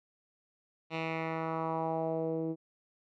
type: tone with low-pass filter sweep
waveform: 10% pulse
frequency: 162 Hz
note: E3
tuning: 30 cents flat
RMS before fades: -34 dBFS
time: 0.9-2.56 s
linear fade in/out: 50 ms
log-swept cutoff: 3100 to 350 Hz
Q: 2.5
effects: none